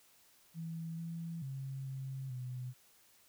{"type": "tone with pitch steps", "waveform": "sine", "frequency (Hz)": [164.1, 166.4, 134.9, 133.6, 126.1], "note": ["E3", "E3", "C#3", "C3", "B2"], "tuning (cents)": [-8, 17, -47, 36, 36], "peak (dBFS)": -39, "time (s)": [0.54, 2.74], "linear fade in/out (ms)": 50, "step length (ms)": 440, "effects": ["white hiss -66 dBFS RMS until 3.28 s"]}